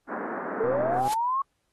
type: band-pass noise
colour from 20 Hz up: pink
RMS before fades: -33 dBFS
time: 0.07-1.02 s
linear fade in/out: 50 ms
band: 210 to 1700 Hz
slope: 48 dB/octave
type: linear sweep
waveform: sine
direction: up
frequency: 427 to 1114 Hz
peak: -23 dBFS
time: 0.6-1.42 s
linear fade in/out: 5 ms
type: click train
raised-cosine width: 1 ms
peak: -21 dBFS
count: 57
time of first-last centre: 0.64-1.078 s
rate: 128 Hz
type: noise with exponential growth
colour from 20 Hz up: white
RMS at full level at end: -30 dBFS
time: 0.91-1.14 s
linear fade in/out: 5 ms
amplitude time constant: 48 ms
effects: pink hiss -75 dBFS RMS until 1.72 s + AAC 32 kbps